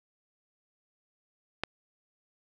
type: click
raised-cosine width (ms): 0.3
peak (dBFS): -13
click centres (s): 1.636
effects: none